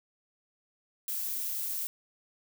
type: noise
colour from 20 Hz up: violet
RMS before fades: -34 dBFS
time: 1.08-1.87 s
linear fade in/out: 0 ms
effects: none